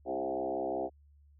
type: tone with frequency modulation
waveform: sine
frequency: 528 Hz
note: C5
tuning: 16 cents sharp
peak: -31 dBFS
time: 0.05-0.9 s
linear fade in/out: 50 ms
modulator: 65.5 Hz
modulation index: 3.5
effects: added 72 Hz sine -58 dBFS peak until 1.39 s